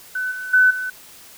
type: tone with level steps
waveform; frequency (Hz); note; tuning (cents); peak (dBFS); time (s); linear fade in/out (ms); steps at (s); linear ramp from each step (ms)
sine; 1507; F#6; +31; -21 / -27 / -10 / -23; 0.15-0.9; 5; 0.31 / 0.53 / 0.7; 10
effects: white hiss -44 dBFS RMS until 1.37 s